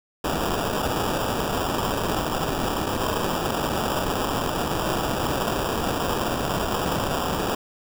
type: noise with sample-and-hold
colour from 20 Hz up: violet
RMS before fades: -25 dBFS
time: 0.24-7.55 s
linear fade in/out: 5 ms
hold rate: 2100 Hz
effects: none